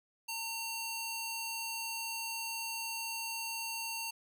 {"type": "tone with high-pass filter", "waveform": "square", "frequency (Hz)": 913, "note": "A#5", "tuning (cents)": -36, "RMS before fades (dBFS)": -39, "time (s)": [0.28, 4.11], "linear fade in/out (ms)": 10, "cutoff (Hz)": 2100, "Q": 0.62, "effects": []}